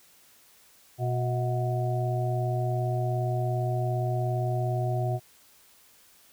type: harmonic tone with a mistuned harmonic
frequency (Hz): 122.2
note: B2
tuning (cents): -18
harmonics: 1 / 3 / 5 / 6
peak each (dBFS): -26 / -35 / -34 / -34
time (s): 0.98-5.2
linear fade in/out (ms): 50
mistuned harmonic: 5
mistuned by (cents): +69
effects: white hiss -58 dBFS RMS until 6.32 s